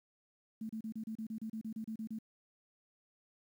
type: tone bursts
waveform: sine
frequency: 220.7 Hz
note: A3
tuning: 5 cents sharp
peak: -38 dBFS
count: 14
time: 0.61-2.188 s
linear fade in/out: 5 ms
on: 83 ms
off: 32 ms
effects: 11-bit